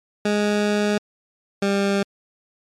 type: tone pair in turn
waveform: 20% pulse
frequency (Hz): 207.7 / 198.93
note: G#3 / G3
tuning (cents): 0 / +26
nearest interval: minor second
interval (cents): 74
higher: first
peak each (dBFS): -13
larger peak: neither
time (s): 0.25-0.98 / 1.62-2.03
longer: first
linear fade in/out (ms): 5
effects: low-pass 7000 Hz 12 dB/octave + MP3 96 kbps